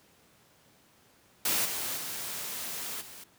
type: noise with level steps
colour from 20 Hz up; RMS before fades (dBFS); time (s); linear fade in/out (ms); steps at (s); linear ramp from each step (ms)
white; -28 / -34 / -37 / -47; 1.45-3.24; 5; 1.64 / 1.96 / 3; 20
effects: pink hiss -62 dBFS RMS until 3.38 s + high-pass 100 Hz 12 dB/octave